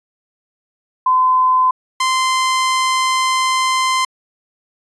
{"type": "tone pair in turn", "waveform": ["sine", "sawtooth"], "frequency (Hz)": [1023, 1038.5], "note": ["C6", "C6"], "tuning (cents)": [-39, -13], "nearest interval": "unison", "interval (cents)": 26, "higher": "second", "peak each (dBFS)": -10, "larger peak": "neither", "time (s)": [[1.06, 1.71], [2, 4.05]], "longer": "second", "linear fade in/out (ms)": 5, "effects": ["resampled to 22050 Hz"]}